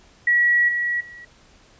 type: tone with level steps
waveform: sine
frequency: 1925 Hz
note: B6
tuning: 45 cents flat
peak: -14 / -20 / -38 dBFS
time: 0.27-1.25 s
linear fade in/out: 5 ms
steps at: 0.68 / 1 s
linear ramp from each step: 10 ms
effects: pink hiss -53 dBFS RMS until 1.79 s + resampled to 16000 Hz